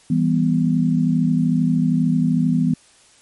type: chord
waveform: sine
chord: E minor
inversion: none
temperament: just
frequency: 164.81 / 197.78 / 247.2 Hz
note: E3 / G3 / B3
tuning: 0 / +16 / +2 cents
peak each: -18 / -22 / -18 dBFS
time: 0.1-2.74 s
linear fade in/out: 5 ms
effects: white hiss -52 dBFS RMS until 3.21 s + MP3 48 kbps